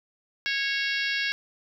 harmonic tone with a mistuned harmonic, 550 Hz, C#5, 14 cents flat, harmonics 3 / 4 / 5 / 6 / 7 / 8 / 9 / 10, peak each -29 / -31 / -33 / -35 / -36 / -37 / -38 / -39 dBFS, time 0.46-1.32 s, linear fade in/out 0 ms, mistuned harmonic 8, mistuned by +33 cents, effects 10-bit

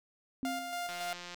sine tone with exponential decay, 263.2 Hz, C4, 10 cents sharp, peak -31 dBFS, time 0.43-0.94 s, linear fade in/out 0 ms, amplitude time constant 110 ms
sawtooth tone with tremolo, 702 Hz, F5, 9 cents sharp, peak -31 dBFS, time 0.45-1.13 s, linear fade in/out 0 ms, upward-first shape square, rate 3.6 Hz, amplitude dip 35%
click train, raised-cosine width 0.2 ms, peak -27 dBFS, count 81, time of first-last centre 0.89-1.345 s, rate 176 Hz
effects none

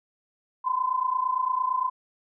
sine tone pair together, 1002.2 / 1031 Hz, B5 / C6, +25 / -26 cents, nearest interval unison, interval 49 cents, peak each -27 / -25 dBFS, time 0.64-1.9 s, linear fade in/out 20 ms, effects none

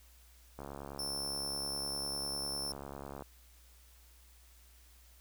click train, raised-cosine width 1 ms, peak -30 dBFS, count 185, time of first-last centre 0.59-3.222 s, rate 69.9 Hz
sawtooth tone, 5360 Hz, E8, 28 cents sharp, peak -34 dBFS, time 0.99-2.72 s, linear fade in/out 2 ms
effects added 60 Hz sine -59 dBFS peak until 5.2 s + white hiss -64 dBFS RMS until 5.2 s

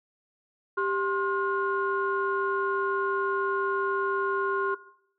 sine tone cluster, 393.8 / 1062 / 1432 Hz, G4 / C6 / F6, +8 / +25 / +43 cents, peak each -28 dBFS, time 0.77-4.75 s, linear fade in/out 10 ms, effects noise-tail reverb RT60 0.7 s tail -19 dB re dry + tanh soft clip ceiling -15 dBFS

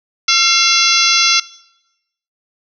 harmonic tone with a mistuned harmonic, 681 Hz, F5, 44 cents flat, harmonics 2 / 3 / 4 / 5 / 6 / 7 / 8 / 9, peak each -18 / -18 / -18 / -18 / -18 / -18 / -18 / -18 dBFS, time 0.28-1.4 s, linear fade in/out 5 ms, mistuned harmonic 3, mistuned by +76 cents, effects noise-tail reverb RT60 0.9 s tail -21 dB re dry

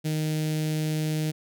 sawtooth tone with notch filter, 155 Hz, D#3, 6 cents flat, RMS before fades -27 dBFS, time 0.04-1.32 s, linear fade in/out 20 ms, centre 1100 Hz, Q 0.5, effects none

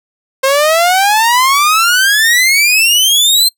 sawtooth exponential sweep, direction up, 526 to 4186 Hz, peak -4 dBFS, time 0.43-3.49 s, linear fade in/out 10 ms, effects noise-tail reverb RT60 0.1 s tail -22 dB re dry

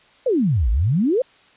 sine exponential two-way sweep, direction down then up, 555 to 50.3 to 555 Hz, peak -15 dBFS, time 0.26-1.22 s, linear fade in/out 5 ms, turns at 0.7 s, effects white hiss -53 dBFS RMS until 1.56 s + resampled to 8000 Hz

